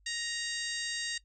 harmonic tone, 936 Hz, A#5, 7 cents sharp, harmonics 2 / 3 / 4 / 5 / 6 / 7 / 8 / 9, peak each -39 / -42 / -40 / -41 / -47 / -44 / -45 / -47 dBFS, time 0.06-1.18 s, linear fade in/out 5 ms, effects noise-tail reverb RT60 0.1 s tail -19 dB re dry + added 50 Hz sine -62 dBFS peak until 1.24 s

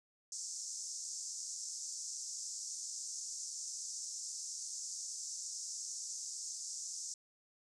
pink band-pass noise, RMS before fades -44 dBFS, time 0.32-7.14 s, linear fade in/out 2 ms, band 5500 to 7900 Hz, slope 48 dB/octave, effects none

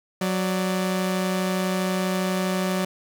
sawtooth tone pair together, 184.99 / 587.3 Hz, F#3 / D5, 0 / 0 cents, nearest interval octave + minor sixth, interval 2000 cents, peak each -19 / -26 dBFS, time 0.21-2.85 s, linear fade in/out 5 ms, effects none

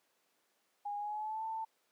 sine tone with pitch glide, 820 to 889.1 Hz, G#5 to A5, -22 to +18 cents, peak -36 dBFS, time 0.85-1.65 s, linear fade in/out 10 ms, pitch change +140 cents, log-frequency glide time 0.97-1.45 s, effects pink hiss -75 dBFS RMS until 1.91 s + high-pass 400 Hz 12 dB/octave

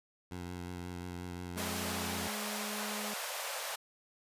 15% pulse tone with vibrato, 88.9 Hz, F2, 31 cents sharp, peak -34 dBFS, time 0.31-2.28 s, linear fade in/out 5 ms, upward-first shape triangle, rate 5.6 Hz, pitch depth 32 cents each way
sawtooth tone, 210 Hz, G#3, 19 cents sharp, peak -37 dBFS, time 1.56-3.14 s, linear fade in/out 5 ms
pink high-pass noise, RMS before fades -39 dBFS, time 1.57-3.76 s, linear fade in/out 10 ms, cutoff 510 Hz, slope 48 dB/octave
effects resampled to 32000 Hz

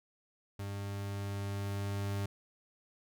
40% pulse tone with level ramp, 99.9 Hz, G2, 33 cents sharp, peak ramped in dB -37 to -32 dBFS, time 0.59-2.26 s, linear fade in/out 5 ms, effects none

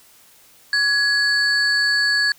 sine tone pair together, 1676 / 4479 Hz, G#6 / C#8, +15 / +17 cents, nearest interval octave + perfect fourth, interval 1702 cents, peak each -15 / -18 dBFS, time 0.73-2.32 s, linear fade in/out 2 ms, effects tanh soft clip ceiling -12 dBFS + white hiss -51 dBFS RMS until 2.38 s

